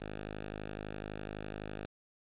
5% pulse tone, 51.91 Hz, G#1, in tune, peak -29 dBFS, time 0-1.86 s, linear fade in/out 10 ms, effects resampled to 8000 Hz + 10-bit

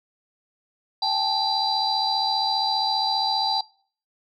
sine tone cluster, 788 / 863 / 3969 / 4746 Hz, G5 / A5 / B7 / D8, +9 / -34 / +8 / +17 cents, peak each -26 dBFS, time 1.02-3.61 s, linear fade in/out 5 ms, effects noise-tail reverb RT60 0.5 s tail -24 dB re dry + tanh soft clip ceiling -10 dBFS

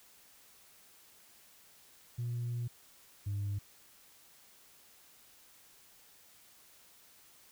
sine tone pair in turn, 120 / 100.91 Hz, B2 / G#2, -49 / -49 cents, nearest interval minor third, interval 300 cents, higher first, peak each -32 / -31 dBFS, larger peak second, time 2.18-2.68 / 3.26-3.59 s, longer first, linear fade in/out 10 ms, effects tanh soft clip ceiling -31 dBFS + white hiss -61 dBFS RMS until 7.51 s

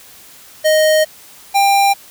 square tone pair in turn, 622 / 794.9 Hz, D#5 / G5, -1 / +24 cents, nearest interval major third, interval 425 cents, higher second, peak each -10 dBFS, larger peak neither, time 0.64-1.05 / 1.54-1.94 s, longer first, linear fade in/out 20 ms, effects white hiss -41 dBFS RMS until 2.1 s

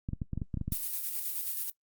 clicks, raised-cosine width 5 ms, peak -21 dBFS, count 11, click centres 0.089 / 0.133 / 0.218 / 0.333 / 0.376 / 0.418 / 0.542 / 0.573 / 0.613 / 0.68 / 0.723 s
violet noise with tremolo, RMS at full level -33 dBFS, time 0.72-1.7 s, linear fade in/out 2 ms, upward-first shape square, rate 9.4 Hz, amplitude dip 35%
effects noise-tail reverb RT60 0.1 s tail -22 dB re dry + Opus 48 kbps

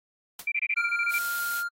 white noise with exponential decay, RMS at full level -33 dBFS, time 0.39-0.49 s, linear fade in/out 5 ms, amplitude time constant 20 ms
sine tone bursts, 2349 Hz, D7, in tune, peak -24 dBFS, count 10, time 0.47-1.185 s, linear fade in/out 5 ms, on 49 ms, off 25 ms
triangle tone, 1400 Hz, F6, 4 cents sharp, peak -26 dBFS, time 0.76-1.69 s, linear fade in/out 20 ms
blue noise, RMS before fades -33 dBFS, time 1.09-1.64 s, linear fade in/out 50 ms
effects AAC 48 kbps

